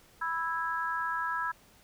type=harmonic tone; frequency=329.6 Hz; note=E4; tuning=in tune; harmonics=3 / 4 / 5; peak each=-34 / -34 / -34 dBFS; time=0.21-1.52 s; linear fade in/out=10 ms; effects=pink hiss -60 dBFS RMS until 1.83 s